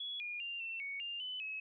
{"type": "tone with pitch steps", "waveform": "sine", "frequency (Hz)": [3375, 2429, 2788, 2693, 2227, 2801, 3013, 2570], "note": ["G#7", "D#7", "F7", "E7", "C#7", "F7", "F#7", "E7"], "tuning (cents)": [27, -42, -4, 36, 7, 4, 31, -45], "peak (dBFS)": -39, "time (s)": [0, 1.6], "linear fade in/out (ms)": 5, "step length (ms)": 200, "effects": []}